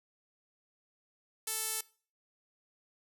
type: tone with band-pass filter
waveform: sawtooth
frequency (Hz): 440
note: A4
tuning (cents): 0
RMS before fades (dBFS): -36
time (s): 1.47-1.81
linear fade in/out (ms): 5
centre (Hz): 11000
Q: 1.3
effects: noise-tail reverb RT60 0.4 s tail -21 dB re dry